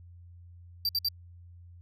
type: tone bursts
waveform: square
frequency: 4694 Hz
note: D8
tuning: 2 cents flat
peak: -26 dBFS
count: 3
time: 0.85-1.086 s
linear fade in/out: 2 ms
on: 40 ms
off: 58 ms
effects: added 87 Hz sine -48 dBFS peak until 1.81 s